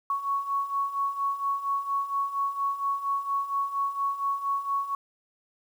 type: beating tone pair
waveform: sine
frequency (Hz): 1108.7 / 1113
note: C#6 / C#6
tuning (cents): 0 / +7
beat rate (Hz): 4.3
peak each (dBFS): -32 / -27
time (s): 0.1-4.95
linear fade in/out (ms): 2
effects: 9-bit